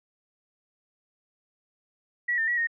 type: tone with pitch steps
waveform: sine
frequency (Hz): 1932 / 1801 / 1926 / 1854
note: B6 / A6 / B6 / A#6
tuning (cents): -39 / +40 / -44 / -10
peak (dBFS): -23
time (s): 2.28-2.672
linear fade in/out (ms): 10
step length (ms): 98
effects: none

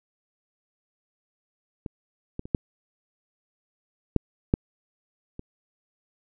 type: clicks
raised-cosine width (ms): 3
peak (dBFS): -20 / -18 / -25 / -8 / -6 / -6 / -23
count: 7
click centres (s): 1.862 / 2.394 / 2.455 / 2.548 / 4.163 / 4.539 / 5.394
effects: none

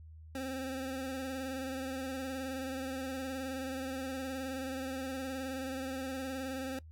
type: tone with vibrato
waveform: 25% pulse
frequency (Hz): 264.1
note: C4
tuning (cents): +16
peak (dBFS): -33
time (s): 0.35-6.79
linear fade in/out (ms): 2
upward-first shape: sine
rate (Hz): 19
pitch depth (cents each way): 39
effects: noise-tail reverb RT60 0.1 s tail -21 dB re dry + added 79 Hz sine -49 dBFS peak until 6.91 s

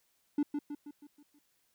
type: tone with echo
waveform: triangle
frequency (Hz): 291.9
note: D4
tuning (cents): -10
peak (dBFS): -23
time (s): 0.38-0.43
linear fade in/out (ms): 5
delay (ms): 160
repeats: 6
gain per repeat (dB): -6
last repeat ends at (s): 1.39
effects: tanh soft clip ceiling -20 dBFS + white hiss -74 dBFS RMS until 1.74 s

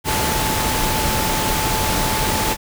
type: tone in noise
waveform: sine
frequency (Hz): 873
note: A5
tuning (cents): -14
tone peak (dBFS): -24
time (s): 0.04-2.57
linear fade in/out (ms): 50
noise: pink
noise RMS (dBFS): -20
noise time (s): 0.04-2.57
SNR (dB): -7
effects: none

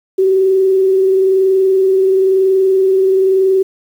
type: tone with frequency modulation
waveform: sine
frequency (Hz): 381.4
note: G4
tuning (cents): -47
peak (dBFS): -8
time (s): 0.18-3.63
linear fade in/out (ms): 10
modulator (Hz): 21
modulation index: 0.26
effects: 7-bit

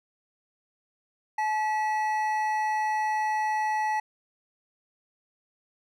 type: tone pair together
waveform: triangle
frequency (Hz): 860 / 1942.4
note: A5 / B6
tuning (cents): -40 / -29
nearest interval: octave + major second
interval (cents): 1411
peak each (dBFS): -23 / -31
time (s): 1.38-4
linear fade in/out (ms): 5
effects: none

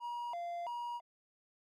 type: tone with vibrato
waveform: triangle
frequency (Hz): 813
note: G#5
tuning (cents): -37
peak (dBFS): -36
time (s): 0-1.01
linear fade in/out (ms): 50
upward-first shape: square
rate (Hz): 1.5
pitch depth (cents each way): 280
effects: none

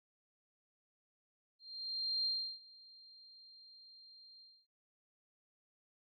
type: tone with ADSR envelope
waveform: sine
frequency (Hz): 4186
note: C8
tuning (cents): 0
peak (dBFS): -32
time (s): 1.59-4.67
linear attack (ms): 670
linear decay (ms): 330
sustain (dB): -24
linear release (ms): 260
effects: AAC 48 kbps

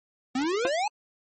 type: exponential sweep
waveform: square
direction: up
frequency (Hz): 246.8 to 876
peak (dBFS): -25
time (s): 0.35-0.88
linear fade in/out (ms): 5
type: tone with exponential decay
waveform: 20% pulse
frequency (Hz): 345.8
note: F4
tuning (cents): -17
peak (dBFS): -16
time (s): 0.65-0.72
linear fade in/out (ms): 1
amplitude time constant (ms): 15
effects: MP3 32 kbps

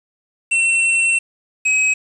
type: tone pair in turn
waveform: square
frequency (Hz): 2705 / 2544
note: E7 / D#7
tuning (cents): +44 / +38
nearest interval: minor second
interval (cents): 106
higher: first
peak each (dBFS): -14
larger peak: neither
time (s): 0.51-1.19 / 1.65-1.94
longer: first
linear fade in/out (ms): 10
effects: resampled to 24000 Hz + 7-bit

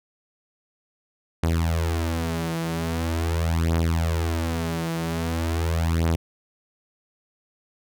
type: beating tone pair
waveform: sawtooth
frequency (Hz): 82.3 / 82.73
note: E2 / E2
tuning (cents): -2 / +7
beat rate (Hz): 0.43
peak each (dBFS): -21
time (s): 1.43-6.16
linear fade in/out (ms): 5
effects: none

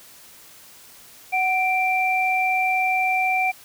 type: tone pair together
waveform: sine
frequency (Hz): 746 / 2356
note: F#5 / D7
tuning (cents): +14 / +5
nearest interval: octave + minor sixth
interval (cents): 1991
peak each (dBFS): -21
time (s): 1.32-3.52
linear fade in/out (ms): 20
effects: white hiss -47 dBFS RMS until 3.64 s

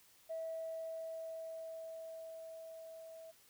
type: tone with level ramp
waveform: sine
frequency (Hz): 650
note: E5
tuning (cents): -24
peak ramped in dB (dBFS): -38 to -50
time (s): 0.29-3.32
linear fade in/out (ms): 20
effects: tanh soft clip ceiling -34 dBFS + white hiss -66 dBFS RMS until 3.49 s

